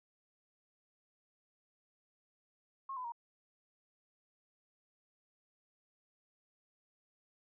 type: tone with pitch steps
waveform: sine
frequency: 1080 / 1007.7 / 940.2 Hz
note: C#6 / B5 / A#5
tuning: -45 / +35 / +15 cents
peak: -39 dBFS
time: 2.89-3.121 s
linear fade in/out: 5 ms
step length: 77 ms
effects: none